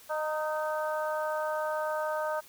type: harmonic tone with a mistuned harmonic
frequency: 307.8 Hz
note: D#4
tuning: 19 cents flat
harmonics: 2 / 3 / 4 / 5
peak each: -31 / -35 / -37 / -39 dBFS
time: 0.09-2.41 s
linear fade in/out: 20 ms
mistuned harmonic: 4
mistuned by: +19 cents
effects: white hiss -54 dBFS RMS until 2.48 s